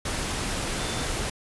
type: tone in noise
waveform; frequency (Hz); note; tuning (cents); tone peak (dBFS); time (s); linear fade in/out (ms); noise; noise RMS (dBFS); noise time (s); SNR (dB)
sine; 3544; A7; +12; -40; 0.79-1.05; 5; pink; -29; 0.05-1.3; -14
effects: resampled to 24000 Hz